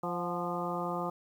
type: harmonic tone with a mistuned harmonic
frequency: 174.2 Hz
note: F3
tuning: 4 cents flat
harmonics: 1 / 2 / 3 / 4 / 5 / 6 / 7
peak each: -38 / -39 / -39 / -39 / -40 / -41 / -39 dBFS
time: 0.03-1.1 s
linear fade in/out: 5 ms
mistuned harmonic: 4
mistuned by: +45 cents
effects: 10-bit